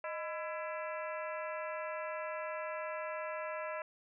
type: harmonic tone with a mistuned harmonic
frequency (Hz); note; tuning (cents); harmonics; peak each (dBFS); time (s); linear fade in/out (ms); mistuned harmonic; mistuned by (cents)
334.3; E4; +24; 2 / 3 / 4 / 5 / 6 / 7 / 8; -40 / -44 / -46 / -48 / -50 / -51 / -52; 0.04-3.82; 2; 2; -130
effects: none